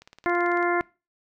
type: click train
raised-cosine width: 0.2 ms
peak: -29 dBFS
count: 12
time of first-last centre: 0.02-0.628 s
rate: 18.1 Hz
type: harmonic tone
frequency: 349.1 Hz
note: F4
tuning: 1 cent flat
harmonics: 1 / 2 / 3 / 4 / 5 / 6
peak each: -24 / -27 / -29 / -30 / -31 / -32 dBFS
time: 0.26-0.81 s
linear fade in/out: 0 ms
effects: noise-tail reverb RT60 0.3 s tail -23 dB re dry